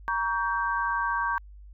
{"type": "chord", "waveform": "sine", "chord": "G diminished", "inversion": "first", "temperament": "just", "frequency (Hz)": [940.8, 1128.9, 1568], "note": ["Bb5", "Db6", "G6"], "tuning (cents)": [16, 31, 0], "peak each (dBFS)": -29, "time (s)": [0.08, 1.38], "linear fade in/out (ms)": 0, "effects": ["added 50 Hz sine -44 dBFS peak until 1.73 s"]}